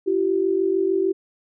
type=tone pair together; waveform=sine; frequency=337.5 / 384.1 Hz; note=E4 / G4; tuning=+41 / -35 cents; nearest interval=major second; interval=224 cents; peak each=-23 / -19 dBFS; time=0.06-1.13 s; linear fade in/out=20 ms; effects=none